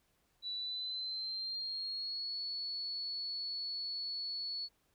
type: tone with pitch glide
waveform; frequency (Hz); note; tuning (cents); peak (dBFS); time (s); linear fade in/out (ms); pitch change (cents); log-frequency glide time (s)
sine; 3951 to 4409; B7 to C#8; 0 to -10; -37; 0.42-4.69; 50; +190; 0.55-2.39
effects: pink hiss -75 dBFS RMS until 4.94 s